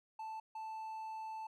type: tone bursts at uneven times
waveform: triangle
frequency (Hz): 880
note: A5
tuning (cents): 0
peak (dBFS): -40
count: 2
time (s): 0.19-0.4 / 0.55-1.47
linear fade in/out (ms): 5
effects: none

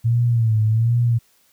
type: tone with vibrato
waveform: sine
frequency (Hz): 114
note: A#2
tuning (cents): -38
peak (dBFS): -14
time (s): 0.04-1.19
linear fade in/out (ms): 20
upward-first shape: sine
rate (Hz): 1.3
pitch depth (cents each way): 89
effects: white hiss -59 dBFS RMS until 1.52 s

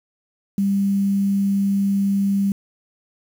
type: tone with quantisation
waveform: sine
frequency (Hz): 198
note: G3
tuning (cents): +18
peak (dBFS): -16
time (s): 0.58-2.52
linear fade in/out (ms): 2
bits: 7
effects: none

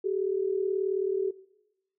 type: tone pair together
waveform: sine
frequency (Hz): 382.7 / 421.4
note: G4 / G#4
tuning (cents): -42 / +25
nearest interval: major second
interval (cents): 167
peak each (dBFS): -27 / -30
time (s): 0.04-1.31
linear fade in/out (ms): 10
effects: noise-tail reverb RT60 0.9 s tail -19 dB re dry

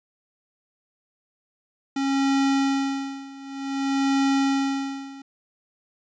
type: tone with tremolo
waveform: square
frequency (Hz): 273.3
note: C#4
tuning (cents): -24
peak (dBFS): -19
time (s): 1.96-5.22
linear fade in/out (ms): 5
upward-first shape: sine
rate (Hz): 0.54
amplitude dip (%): 90
effects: resampled to 16000 Hz

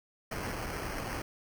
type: noise with sample-and-hold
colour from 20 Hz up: pink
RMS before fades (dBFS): -37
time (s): 0.31-1.22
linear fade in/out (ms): 5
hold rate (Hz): 3675
effects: none

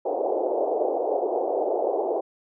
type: band-pass noise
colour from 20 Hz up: pink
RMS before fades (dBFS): -25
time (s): 0.05-2.21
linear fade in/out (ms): 10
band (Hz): 360 to 770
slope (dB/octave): 48
effects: none

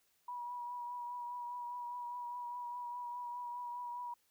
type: tone with vibrato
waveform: sine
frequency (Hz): 970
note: B5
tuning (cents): -31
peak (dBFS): -40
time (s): 0.28-4.14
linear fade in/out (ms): 5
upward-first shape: triangle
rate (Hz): 4.9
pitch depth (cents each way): 27
effects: white hiss -75 dBFS RMS until 4.3 s

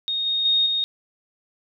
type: tone with level steps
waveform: sine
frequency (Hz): 3714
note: A#7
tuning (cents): -7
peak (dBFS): -22 / -20 / -16 / -20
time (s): 0.08-0.84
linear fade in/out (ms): 0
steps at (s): 0.26 / 0.45 / 0.66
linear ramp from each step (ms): 5
effects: none

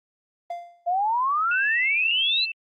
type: tone with exponential decay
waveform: triangle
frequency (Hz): 694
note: F5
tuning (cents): -11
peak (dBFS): -24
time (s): 0.5-0.88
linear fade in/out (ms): 5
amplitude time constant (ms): 82
type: exponential sweep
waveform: sine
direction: up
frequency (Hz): 679 to 4186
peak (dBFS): -20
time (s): 0.86-2.46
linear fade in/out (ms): 20
type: tone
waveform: sine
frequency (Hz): 2659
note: E7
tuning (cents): +14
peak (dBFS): -27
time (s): 1.51-2.52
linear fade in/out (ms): 5
effects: Opus 24 kbps

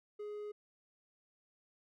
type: tone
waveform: triangle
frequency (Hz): 417.5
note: G#4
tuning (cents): +9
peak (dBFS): -39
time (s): 0.19-0.52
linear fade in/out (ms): 10
effects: none

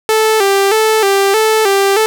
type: tone with vibrato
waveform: sawtooth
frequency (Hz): 415.3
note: G#4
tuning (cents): 0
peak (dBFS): -5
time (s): 0.09-2.06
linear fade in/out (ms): 0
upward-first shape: square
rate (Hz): 1.6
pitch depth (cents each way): 91
effects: none

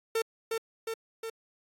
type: tone with echo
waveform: 45% pulse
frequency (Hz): 451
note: A4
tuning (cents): +43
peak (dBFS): -26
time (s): 0.15-0.22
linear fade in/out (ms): 5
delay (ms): 360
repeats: 3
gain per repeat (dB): -3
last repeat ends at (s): 1.3
effects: AAC 48 kbps

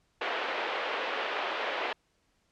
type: band-pass noise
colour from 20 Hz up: pink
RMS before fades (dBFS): -33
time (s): 0.21-1.93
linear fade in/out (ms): 5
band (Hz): 430 to 3200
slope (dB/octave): 24
effects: pink hiss -72 dBFS RMS until 2.51 s + low-pass 8000 Hz 12 dB/octave

